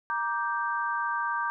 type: chord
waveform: sine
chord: G minor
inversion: first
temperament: just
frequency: 940.8 / 1176 / 1568 Hz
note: Bb5 / D6 / G6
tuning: +16 / +2 / 0 cents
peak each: -31 dBFS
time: 0.1-1.5 s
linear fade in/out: 0 ms
effects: none